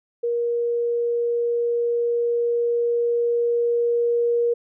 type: tone with level ramp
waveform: sine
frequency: 473.2 Hz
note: A#4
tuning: 26 cents sharp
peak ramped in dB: -20 to -17 dBFS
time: 0.23-4.54 s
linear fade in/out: 10 ms
effects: none

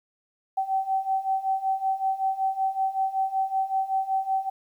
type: beating tone pair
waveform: sine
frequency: 766 / 771.3 Hz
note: G5 / G5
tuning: -40 / -28 cents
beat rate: 5.3 Hz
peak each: -28 / -25 dBFS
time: 0.57-4.5 s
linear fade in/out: 10 ms
effects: 10-bit

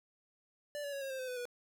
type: tone with pitch steps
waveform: square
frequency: 585 / 570 / 555.4 / 541.1 / 527.2 / 513.7 / 500.5 / 487.7 Hz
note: D5 / C#5 / C#5 / C#5 / C5 / C5 / B4 / B4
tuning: -7 / +48 / +3 / -42 / +13 / -32 / +23 / -22 cents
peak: -39 dBFS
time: 0.75-1.454 s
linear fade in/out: 0 ms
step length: 88 ms
effects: none

